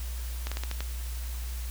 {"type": "slowing click train", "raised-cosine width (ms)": 0.2, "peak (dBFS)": -17, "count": 6, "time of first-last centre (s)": [0.47, 0.806], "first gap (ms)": 46, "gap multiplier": 1.19, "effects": ["added 60 Hz sine -32 dBFS peak until 1.7 s", "white hiss -45 dBFS RMS until 1.7 s"]}